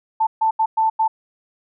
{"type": "tone bursts at uneven times", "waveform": "sine", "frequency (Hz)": 885, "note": "A5", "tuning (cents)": 10, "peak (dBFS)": -14, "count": 5, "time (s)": [[0.2, 0.27], [0.41, 0.51], [0.59, 0.66], [0.77, 0.9], [0.99, 1.08]], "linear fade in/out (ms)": 10, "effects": []}